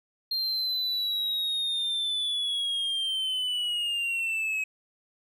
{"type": "linear sweep", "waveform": "triangle", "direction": "down", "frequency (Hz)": [4200, 2547], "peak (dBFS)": -25, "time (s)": [0.31, 4.64], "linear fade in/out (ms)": 5, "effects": []}